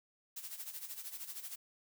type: noise with tremolo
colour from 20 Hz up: blue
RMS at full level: -43 dBFS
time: 0.36-1.56 s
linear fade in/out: 10 ms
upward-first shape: sine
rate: 13 Hz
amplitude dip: 70%
effects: none

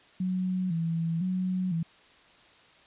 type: tone with vibrato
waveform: sine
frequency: 174.61 Hz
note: F3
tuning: in tune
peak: -26 dBFS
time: 0.2-1.83 s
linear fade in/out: 5 ms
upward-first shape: square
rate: 0.99 Hz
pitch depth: 96 cents each way
effects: white hiss -57 dBFS RMS until 2.86 s + resampled to 8000 Hz

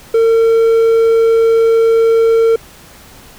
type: tone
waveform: triangle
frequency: 454.5 Hz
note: A#4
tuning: 44 cents flat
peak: -5 dBFS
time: 0.14-2.56 s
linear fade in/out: 5 ms
effects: pink hiss -39 dBFS RMS until 3.38 s

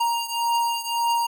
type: beating tone pair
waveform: square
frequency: 935 / 936.8 Hz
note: A#5 / A#5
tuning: +5 / +8 cents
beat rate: 1.8 Hz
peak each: -24 / -27 dBFS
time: 0-1.27 s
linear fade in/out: 10 ms
effects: none

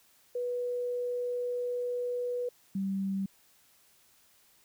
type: tone pair in turn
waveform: sine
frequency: 490 / 194.23 Hz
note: B4 / G3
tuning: -14 / -16 cents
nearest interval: octave + major third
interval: 1602 cents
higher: first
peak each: -30 / -29 dBFS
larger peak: second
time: 0.35-2.49 / 2.75-3.26 s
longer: first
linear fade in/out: 5 ms
effects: white hiss -64 dBFS RMS until 4.64 s

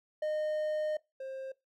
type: tone pair in turn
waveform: triangle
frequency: 613 / 531 Hz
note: D#5 / C5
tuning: -26 / +25 cents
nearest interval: major second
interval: 249 cents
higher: first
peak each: -28 / -36 dBFS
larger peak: first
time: 0.22-0.97 / 1.2-1.52 s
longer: first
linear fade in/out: 5 ms
effects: noise-tail reverb RT60 0.2 s tail -21 dB re dry

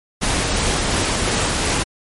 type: noise with tremolo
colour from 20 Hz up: pink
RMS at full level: -18 dBFS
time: 0.21-1.84 s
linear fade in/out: 20 ms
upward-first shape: triangle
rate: 2.8 Hz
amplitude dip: 25%
effects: MP3 48 kbps

